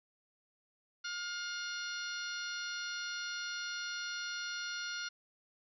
harmonic tone, 710 Hz, F5, 28 cents sharp, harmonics 2 / 3 / 4 / 5 / 6 / 7 / 8, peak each -40 / -51 / -48 / -49 / -45 / -54 / -47 dBFS, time 1.04-5.09 s, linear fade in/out 10 ms, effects none

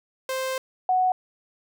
sawtooth / sine tone pair in turn, 523.3 / 740.1 Hz, C5 / F#5, 0 / 0 cents, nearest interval tritone, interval 600 cents, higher second, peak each -22 / -18 dBFS, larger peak second, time 0.29-0.58 / 0.89-1.12 s, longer first, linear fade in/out 2 ms, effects none

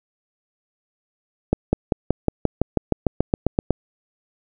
accelerating click train, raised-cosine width 2 ms, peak -3 dBFS, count 15, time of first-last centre 1.53-3.707 s, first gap 200 ms, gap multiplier 0.96, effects none

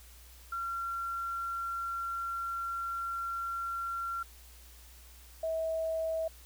sine tone pair in turn, 1370 / 646.6 Hz, F6 / E5, -34 / -34 cents, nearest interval octave + minor second, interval 1300 cents, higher first, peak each -33 / -30 dBFS, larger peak second, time 0.52-4.23 / 5.43-6.28 s, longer first, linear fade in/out 5 ms, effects added 60 Hz sine -53 dBFS peak until 6.45 s + white hiss -57 dBFS RMS until 6.45 s

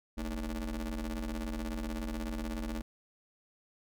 30% pulse ring-modulated tone, 87.2 Hz, F2, 2 cents flat, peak -29 dBFS, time 0.17-2.82 s, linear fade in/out 10 ms, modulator 139 Hz, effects none

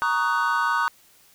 triangle chord, D# minor seventh, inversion second, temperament just, 933.4 / 1120.1 / 1244.5 / 1493.4 Hz, A#5 / C#6 / D#6 / F#6, +2 / +18 / 0 / +16 cents, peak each -24 / -25 / -24 / -23 dBFS, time 0.02-0.88 s, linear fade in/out 0 ms, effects white hiss -56 dBFS RMS until 1.34 s

